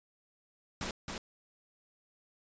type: noise with echo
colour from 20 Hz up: pink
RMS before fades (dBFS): -37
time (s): 0.81-0.91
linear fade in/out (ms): 2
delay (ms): 270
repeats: 1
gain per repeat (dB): -3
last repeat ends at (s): 1.18
effects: resampled to 16000 Hz